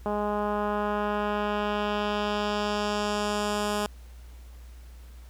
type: tone with low-pass filter sweep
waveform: 10% pulse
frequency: 207.7 Hz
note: G#3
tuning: in tune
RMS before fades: -28 dBFS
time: 0.06-3.86 s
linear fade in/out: 0 ms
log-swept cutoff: 900 to 11000 Hz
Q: 1.1
effects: added 60 Hz sine -43 dBFS peak until 5.29 s + pink hiss -58 dBFS RMS until 5.29 s